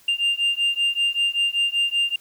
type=beating tone pair; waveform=sine; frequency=2794 / 2799.2 Hz; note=F7 / F7; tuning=0 / +3 cents; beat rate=5.2 Hz; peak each=-20 dBFS; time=0.08-2.16 s; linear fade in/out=5 ms; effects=tanh soft clip ceiling -16 dBFS + white hiss -54 dBFS RMS until 2.2 s